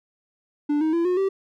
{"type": "tone with pitch steps", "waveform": "triangle", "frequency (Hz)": [293.7, 314.8, 337.4, 361.6, 387.5], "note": ["D4", "D#4", "E4", "F#4", "G4"], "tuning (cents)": [0, 20, 40, -40, -20], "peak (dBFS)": -17, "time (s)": [0.69, 1.29], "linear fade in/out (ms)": 10, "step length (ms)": 120, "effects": []}